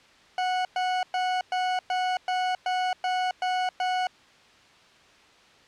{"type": "tone bursts", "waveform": "40% pulse", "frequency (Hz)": 736, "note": "F#5", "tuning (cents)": -9, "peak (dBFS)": -23, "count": 10, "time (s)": [0.38, 4.07], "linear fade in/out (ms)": 2, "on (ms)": 270, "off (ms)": 110, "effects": ["white hiss -55 dBFS RMS until 5.67 s", "low-pass 4000 Hz 12 dB/octave"]}